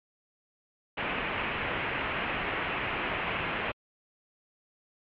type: low-pass noise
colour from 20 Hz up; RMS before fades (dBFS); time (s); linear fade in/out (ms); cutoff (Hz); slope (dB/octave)
white; -32; 0.97-3.72; 10; 2800; 48
effects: MP3 48 kbps